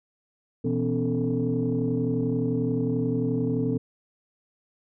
sine tone cluster, 123.2 / 166.6 / 251.3 / 282.7 / 444 Hz, B2 / E3 / B3 / C#4 / A4, -4 / +19 / +30 / +34 / +16 cents, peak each -28 / -31 / -26 / -30 / -29 dBFS, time 0.64-3.78 s, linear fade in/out 10 ms, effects tanh soft clip ceiling -15 dBFS

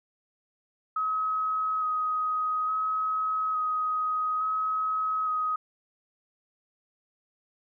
sine tone with vibrato, 1266 Hz, D#6, 30 cents sharp, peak -25 dBFS, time 0.96-5.56 s, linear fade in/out 5 ms, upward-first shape square, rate 0.58 Hz, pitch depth 13 cents each way, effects none

